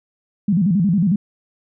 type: tone with vibrato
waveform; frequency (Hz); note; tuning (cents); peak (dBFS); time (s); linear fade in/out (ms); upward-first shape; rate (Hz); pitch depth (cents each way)
sine; 185; F#3; 0; -13; 0.48-1.16; 5; square; 11; 180
effects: none